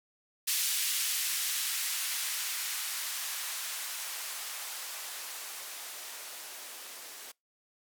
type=noise with band-pass filter sweep; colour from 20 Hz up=violet; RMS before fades=-36 dBFS; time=0.47-7.32 s; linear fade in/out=10 ms; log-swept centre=2600 to 360 Hz; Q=0.78; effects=noise-tail reverb RT60 0.2 s tail -26 dB re dry